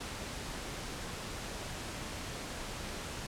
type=noise; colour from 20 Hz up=pink; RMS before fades=-41 dBFS; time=0-3.27 s; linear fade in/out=10 ms; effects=low-pass 9000 Hz 12 dB/octave